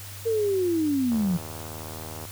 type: linear sweep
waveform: sine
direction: down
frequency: 463 to 166.1 Hz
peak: -21 dBFS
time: 0.25-1.38 s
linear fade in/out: 20 ms
type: click train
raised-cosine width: 1 ms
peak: -25 dBFS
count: 90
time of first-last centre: 1.12-2.252 s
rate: 78.6 Hz
effects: added 98 Hz sine -40 dBFS peak until 2.31 s + white hiss -42 dBFS RMS until 2.31 s